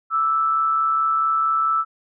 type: tone pair together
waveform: sine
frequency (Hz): 1174 / 1318.5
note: D6 / E6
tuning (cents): -1 / 0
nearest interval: major second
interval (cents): 201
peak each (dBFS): -28 / -17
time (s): 0.1-1.85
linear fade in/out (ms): 50
effects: none